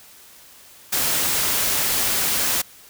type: noise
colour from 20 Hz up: white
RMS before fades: -21 dBFS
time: 0.92-2.62 s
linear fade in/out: 10 ms
effects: white hiss -47 dBFS RMS until 2.89 s